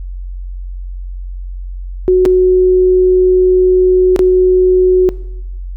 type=tone with dropouts; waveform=sine; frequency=368.3 Hz; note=F#4; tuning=8 cents flat; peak=-5 dBFS; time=2.08-5.09 s; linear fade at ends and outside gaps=0 ms; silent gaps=2.253-2.259 / 4.162-4.192 s; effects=noise-tail reverb RT60 0.9 s tail -19 dB re dry + added 45 Hz sine -21 dBFS peak until 5.76 s